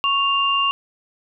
sine tone pair together, 1108.7 / 2794 Hz, C#6 / F7, 0 / 0 cents, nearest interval octave + major third, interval 1600 cents, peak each -19 dBFS, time 0.04-0.71 s, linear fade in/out 0 ms, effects none

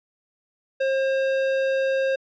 sine tone with tanh clipping, 535 Hz, C5, 38 cents sharp, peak -22 dBFS, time 0.8-2.16 s, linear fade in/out 10 ms, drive 17 dB, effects low-pass 4000 Hz 12 dB/octave

